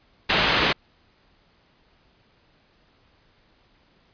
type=low-pass noise; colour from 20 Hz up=white; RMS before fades=-21 dBFS; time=0.29-0.73 s; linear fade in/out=10 ms; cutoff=3700 Hz; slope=24 dB/octave; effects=pink hiss -61 dBFS RMS until 4.13 s + resampled to 11025 Hz